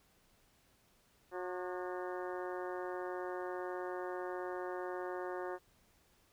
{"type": "harmonic tone with a mistuned harmonic", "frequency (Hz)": 181.5, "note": "F#3", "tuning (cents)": -33, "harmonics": [2, 3, 4, 5, 6, 7, 8, 9, 10], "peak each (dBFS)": [-41, -45, -47, -49, -51, -52, -53, -54, -55], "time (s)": [1.31, 5.59], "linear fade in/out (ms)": 50, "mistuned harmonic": 7, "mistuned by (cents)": -86, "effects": ["pink hiss -70 dBFS RMS until 6.32 s"]}